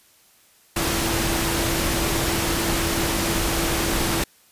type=tone in noise; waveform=sine; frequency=333.9 Hz; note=E4; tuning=22 cents sharp; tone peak=-28 dBFS; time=0.76-4.24 s; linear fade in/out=5 ms; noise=pink; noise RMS=-23 dBFS; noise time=0.76-4.24 s; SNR=-8 dB; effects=white hiss -56 dBFS RMS until 4.51 s + resampled to 32000 Hz